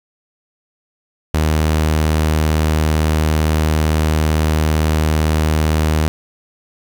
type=tone; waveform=sawtooth; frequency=77.78 Hz; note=D#2; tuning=in tune; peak=-9 dBFS; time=1.34-6.08 s; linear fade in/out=0 ms; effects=7-bit